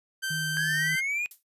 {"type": "tone", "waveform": "sawtooth", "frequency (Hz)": 1557, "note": "G6", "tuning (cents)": -12, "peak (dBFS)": -25, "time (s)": [0.22, 1.01], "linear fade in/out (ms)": 20}
{"type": "tone with vibrato", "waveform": "sine", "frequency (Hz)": 155.56, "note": "D#3", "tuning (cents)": 0, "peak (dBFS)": -33, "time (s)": [0.3, 0.96], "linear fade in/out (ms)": 10, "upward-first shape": "triangle", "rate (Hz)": 3.7, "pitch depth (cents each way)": 21}
{"type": "exponential sweep", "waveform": "triangle", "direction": "up", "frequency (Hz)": [1621, 2489], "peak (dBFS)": -25, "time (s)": [0.57, 1.26], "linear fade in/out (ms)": 0}
{"type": "noise with exponential decay", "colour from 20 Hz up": "violet", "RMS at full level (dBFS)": -38, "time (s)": [1.31, 1.43], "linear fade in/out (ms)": 2, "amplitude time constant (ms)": 26}
{"effects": ["noise-tail reverb RT60 0.1 s tail -22 dB re dry", "resampled to 32000 Hz"]}